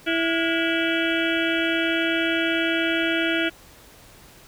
harmonic tone with a mistuned harmonic, 330.1 Hz, E4, 2 cents sharp, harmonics 1 / 2 / 4 / 5 / 6 / 7 / 8 / 9 / 10, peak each -24 / -29 / -27 / -31 / -34 / -30 / -32 / -32 / -32 dBFS, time 0.06-3.5 s, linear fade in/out 20 ms, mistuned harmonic 4, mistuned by +140 cents, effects pink hiss -49 dBFS RMS until 4.47 s

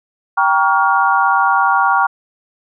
sine chord, G half-diminished seventh, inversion none, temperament just, 784 / 940.8 / 1128.9 / 1411.2 Hz, G5 / Bb5 / Db6 / F6, 0 / +16 / +31 / +18 cents, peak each -16 dBFS, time 0.37-2.07 s, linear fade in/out 10 ms, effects none

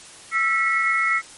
sine tone cluster, 1329 / 1948 / 2178 Hz, E6 / B6 / C#7, +14 / -24 / -31 cents, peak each -22 dBFS, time 0.31-1.22 s, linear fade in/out 50 ms, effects white hiss -43 dBFS RMS until 1.37 s + MP3 48 kbps

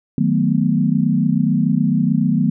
sine chord, B dominant seventh, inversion first, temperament equal, 155.56 / 185 / 220 / 246.9 Hz, D#3 / F#3 / A3 / B3, 0 / 0 / 0 / 0 cents, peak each -19 dBFS, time 0.18-2.5 s, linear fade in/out 2 ms, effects none

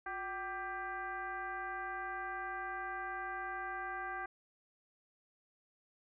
sine tone with frequency modulation, 1174.7 Hz, D6, in tune, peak -38 dBFS, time 0.06-4.26 s, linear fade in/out 5 ms, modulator 408 Hz, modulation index 1.6, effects none

